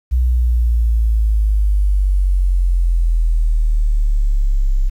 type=exponential sweep; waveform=sine; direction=down; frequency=62.6 to 32.7 Hz; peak=-11 dBFS; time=0.11-4.9 s; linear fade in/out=20 ms; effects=8-bit